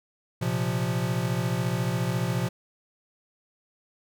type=chord; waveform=square; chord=Bb suspended second; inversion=none; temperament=equal; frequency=116.54 / 130.81 / 174.61 Hz; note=Bb2 / C3 / F3; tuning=0 / 0 / 0 cents; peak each=-30 dBFS; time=0.41-2.49 s; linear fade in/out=10 ms; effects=none